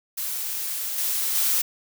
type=noise with level steps; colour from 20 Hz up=blue; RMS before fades=-29 / -25 / -22 dBFS; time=0.17-1.62 s; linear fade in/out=10 ms; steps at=0.98 / 1.35 s; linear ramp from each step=2 ms; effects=none